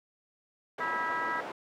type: band-pass noise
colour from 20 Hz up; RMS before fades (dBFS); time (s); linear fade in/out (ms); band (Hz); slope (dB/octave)
white; -40; 0.78-1.52; 5; 280 to 1000; 12
type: harmonic tone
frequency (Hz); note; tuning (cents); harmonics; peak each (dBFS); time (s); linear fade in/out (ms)
325; E4; -24; 3 / 4 / 5 / 6; -34 / -35 / -36 / -37; 0.8-1.41; 10
effects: none